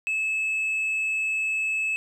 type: tone with tanh clipping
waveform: sine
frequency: 2600 Hz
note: E7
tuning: 24 cents flat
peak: -24 dBFS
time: 0.07-1.96 s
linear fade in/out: 0 ms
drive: 2 dB
effects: none